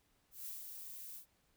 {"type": "noise with ADSR envelope", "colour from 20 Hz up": "violet", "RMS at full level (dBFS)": -45, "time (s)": [0.31, 1.26], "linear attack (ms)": 150, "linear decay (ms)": 170, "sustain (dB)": -4, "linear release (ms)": 100, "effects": ["pink hiss -75 dBFS RMS until 1.56 s"]}